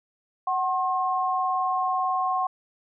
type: tone pair together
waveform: sine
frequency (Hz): 747 / 1071.4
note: F#5 / C6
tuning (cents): +16 / +41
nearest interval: tritone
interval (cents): 625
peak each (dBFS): -25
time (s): 0.47-2.47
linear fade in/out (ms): 5
effects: none